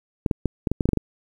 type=clicks; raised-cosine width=3 ms; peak=-8 dBFS; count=10; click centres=0.262 / 0.312 / 0.457 / 0.672 / 0.716 / 0.808 / 0.856 / 0.89 / 0.933 / 0.973 s; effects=8-bit